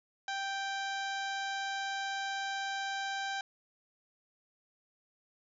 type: harmonic tone with a mistuned harmonic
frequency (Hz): 784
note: G5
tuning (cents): 0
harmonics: 1 / 2 / 3 / 4 / 5 / 6 / 7 / 8 / 9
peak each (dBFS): -37 / -38 / -47 / -46 / -45 / -52 / -54 / -53 / -56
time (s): 0.28-3.41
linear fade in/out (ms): 2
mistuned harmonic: 6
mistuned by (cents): +48
effects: none